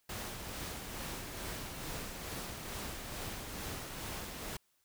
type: noise with tremolo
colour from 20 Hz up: pink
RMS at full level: -41 dBFS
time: 0.09-4.57 s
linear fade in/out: 5 ms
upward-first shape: sine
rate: 2.3 Hz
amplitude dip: 35%
effects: white hiss -75 dBFS RMS until 4.84 s